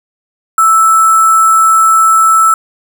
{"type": "tone with sample-and-hold", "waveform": "sine", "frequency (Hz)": 1318.5, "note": "E6", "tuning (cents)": 0, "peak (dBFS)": -4, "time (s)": [0.58, 2.54], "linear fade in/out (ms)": 2, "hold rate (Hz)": 8820, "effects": []}